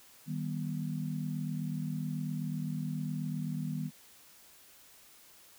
sine chord, Eb augmented, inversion none, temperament just, 155.56 / 194.45 / 243.1 Hz, Eb3 / G3 / B3, 0 / -14 / -27 cents, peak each -35 / -39 / -39 dBFS, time 0.26-3.91 s, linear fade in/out 50 ms, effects white hiss -58 dBFS RMS until 5.58 s

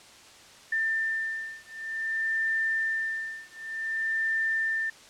sine beating tone pair, 1790 / 1790.54 Hz, A6 / A6, +29 / +30 cents, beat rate 0.54 Hz, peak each -30 dBFS, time 0.72-4.9 s, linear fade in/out 5 ms, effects white hiss -51 dBFS RMS until 5.09 s + low-pass 7000 Hz 12 dB/octave

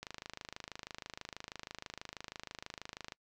click train, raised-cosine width 0.2 ms, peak -25 dBFS, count 82, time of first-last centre 0.03-3.122 s, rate 26.2 Hz, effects noise-tail reverb RT60 0.1 s tail -25 dB re dry

